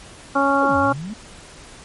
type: harmonic tone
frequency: 277.2 Hz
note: C#4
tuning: in tune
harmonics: 1 / 2 / 3 / 4 / 5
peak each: -21 / -21 / -21 / -21 / -21 dBFS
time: 0.35-0.93 s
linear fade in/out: 10 ms
type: exponential two-way sweep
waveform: sine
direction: down then up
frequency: 628 to 82.41 to 230.3 Hz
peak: -27 dBFS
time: 0.61-1.14 s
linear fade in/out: 10 ms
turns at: 0.77 s
effects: pink hiss -42 dBFS RMS until 1.84 s + MP3 48 kbps